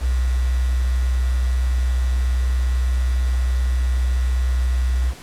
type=tone with quantisation; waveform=sine; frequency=62.7 Hz; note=B1; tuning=27 cents sharp; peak=-16 dBFS; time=0-5.14 s; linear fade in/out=50 ms; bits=6; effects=pink hiss -41 dBFS RMS until 5.22 s + low-pass 11000 Hz 12 dB/octave